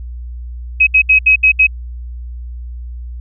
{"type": "tone bursts at uneven times", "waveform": "sine", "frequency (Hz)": 2547, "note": "D#7", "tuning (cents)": 40, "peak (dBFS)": -5, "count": 6, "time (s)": [[0.8, 0.87], [0.94, 1.02], [1.09, 1.19], [1.26, 1.36], [1.43, 1.52], [1.59, 1.67]], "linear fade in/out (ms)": 10, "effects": ["added 60 Hz sine -24 dBFS peak until 3.2 s"]}